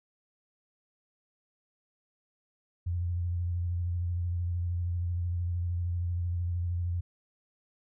sine tone with vibrato, 87.31 Hz, F2, in tune, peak -28 dBFS, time 2.86-7.01 s, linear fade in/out 10 ms, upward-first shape triangle, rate 13 Hz, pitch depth 39 cents each way, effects none

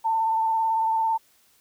sine tone with vibrato, 894 Hz, A5, 27 cents sharp, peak -20 dBFS, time 0.04-1.18 s, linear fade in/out 20 ms, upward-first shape triangle, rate 18 Hz, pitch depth 33 cents each way, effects white hiss -61 dBFS RMS until 1.6 s

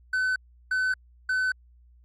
triangle tone bursts, 1514 Hz, F#6, 39 cents sharp, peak -21 dBFS, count 3, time 0.13-1.52 s, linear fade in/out 5 ms, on 230 ms, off 350 ms, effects added 60 Hz sine -53 dBFS peak until 2.04 s + AAC 32 kbps

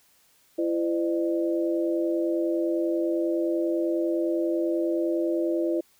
sine tone cluster, 336.6 / 514 / 604 Hz, E4 / C5 / D5, +36 / -31 / +48 cents, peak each -24 / -31 / -30 dBFS, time 0.58-5.81 s, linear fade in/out 10 ms, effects white hiss -62 dBFS RMS until 5.99 s

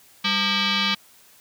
sine tone with frequency modulation, 504 Hz, B4, 35 cents sharp, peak -19 dBFS, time 0.24-0.95 s, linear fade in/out 10 ms, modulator 702 Hz, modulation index 5.7, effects white hiss -53 dBFS RMS until 1.4 s + high-pass 60 Hz 12 dB/octave

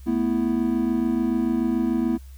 triangle chord, A suspended second, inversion none, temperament equal, 220 / 246.9 / 329.6 Hz, A3 / B3 / E4, 0 / 0 / 0 cents, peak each -24 / -21 / -23 dBFS, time 0.06-2.18 s, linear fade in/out 20 ms, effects added 66 Hz sine -39 dBFS peak until 2.37 s + white hiss -57 dBFS RMS until 2.37 s

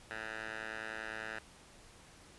10% pulse tone with band-pass filter, 110 Hz, A2, in tune, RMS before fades -43 dBFS, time 0.11-1.39 s, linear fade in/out 0 ms, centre 1700 Hz, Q 2, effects pink hiss -58 dBFS RMS until 2.38 s + resampled to 24000 Hz

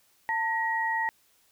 sine tone pair together, 895 / 1897.7 Hz, A5 / A#6, +29 / +30 cents, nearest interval octave + minor second, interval 1301 cents, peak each -28 dBFS, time 0.29-1.09 s, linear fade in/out 0 ms, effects white hiss -65 dBFS RMS until 1.51 s

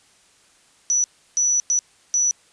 sine tone bursts at uneven times, 5920 Hz, F#8, in tune, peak -16 dBFS, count 4, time 0.9-1.04 / 1.37-1.6 / 1.7-1.79 / 2.14-2.31 s, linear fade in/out 0 ms, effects white hiss -56 dBFS RMS until 2.52 s + resampled to 22050 Hz

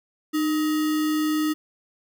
sine tone with sample-and-hold, 306.9 Hz, D#4, 24 cents flat, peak -20 dBFS, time 0.33-1.54 s, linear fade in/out 20 ms, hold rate 1575 Hz, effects none

